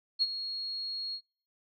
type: tone with ADSR envelope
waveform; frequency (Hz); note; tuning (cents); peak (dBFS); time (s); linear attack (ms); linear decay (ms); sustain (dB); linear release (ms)
sine; 4300; C8; +47; -22; 0.19-1.21; 31; 37; -12; 71
effects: noise-tail reverb RT60 0.5 s tail -26 dB re dry